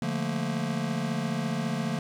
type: chord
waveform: square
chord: Bb major seventh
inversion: first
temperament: just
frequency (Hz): 145.68 / 174.81 / 218.5 / 233.1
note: D3 / F3 / A3 / Bb3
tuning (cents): -14 / +2 / -12 / 0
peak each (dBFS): -34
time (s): 0.02-1.99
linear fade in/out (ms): 2
effects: low-pass 8000 Hz 12 dB/octave + 9-bit